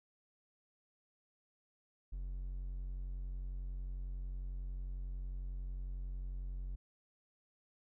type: tone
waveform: triangle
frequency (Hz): 45.53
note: F#1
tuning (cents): -27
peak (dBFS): -37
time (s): 2.12-6.76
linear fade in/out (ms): 10
effects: none